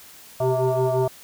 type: tone with frequency modulation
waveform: sine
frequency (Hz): 132.4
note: C3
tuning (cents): +21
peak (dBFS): -18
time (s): 0.4-1.08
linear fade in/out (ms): 5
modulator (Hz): 259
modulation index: 2.7
effects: white hiss -46 dBFS RMS until 1.23 s